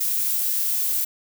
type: noise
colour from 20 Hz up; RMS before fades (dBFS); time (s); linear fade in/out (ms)
violet; -23; 0-1.05; 10
effects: none